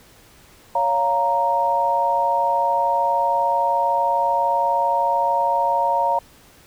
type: chord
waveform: sine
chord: Bb minor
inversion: first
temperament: just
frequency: 559.4 / 699.2 / 932.3 Hz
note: Db5 / F5 / Bb5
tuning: +16 / +2 / 0 cents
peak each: -24 / -23 / -18 dBFS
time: 0.75-6.19 s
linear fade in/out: 5 ms
effects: pink hiss -50 dBFS RMS until 6.66 s